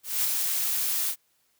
blue noise with ADSR envelope, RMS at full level -24 dBFS, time 0.03-1.16 s, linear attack 210 ms, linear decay 13 ms, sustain -3 dB, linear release 70 ms, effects white hiss -69 dBFS RMS until 1.59 s + high-pass 60 Hz 12 dB/octave

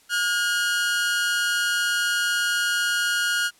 sawtooth tone pair together, 1434 / 1618 Hz, F6 / G#6, +45 / -46 cents, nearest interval major second, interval 209 cents, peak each -18 / -25 dBFS, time 0.09-3.51 s, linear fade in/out 50 ms, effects white hiss -57 dBFS RMS until 3.59 s + low-pass 11000 Hz 12 dB/octave

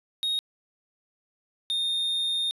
triangle tone pair in turn, 3738 / 3663 Hz, A#7 / A#7, +4 / -31 cents, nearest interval unison, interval 35 cents, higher first, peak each -23 dBFS, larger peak neither, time 0.23-0.39 / 1.7-2.51 s, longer second, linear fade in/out 0 ms, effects resampled to 32000 Hz + 10-bit

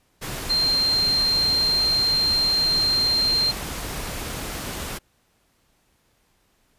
sine tone in noise, 4176 Hz, C8, 4 cents flat, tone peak -18 dBFS, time 0.49-3.52 s, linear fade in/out 20 ms, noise pink, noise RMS -31 dBFS, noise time 0.21-4.99 s, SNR +10 dB, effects pink hiss -65 dBFS RMS until 6.78 s + resampled to 32000 Hz

